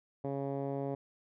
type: tone with low-pass filter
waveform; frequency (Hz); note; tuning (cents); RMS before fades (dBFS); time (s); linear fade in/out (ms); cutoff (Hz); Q
10% pulse; 138.59; C#3; 0; -36; 0.24-0.95; 5; 610; 1.1
effects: none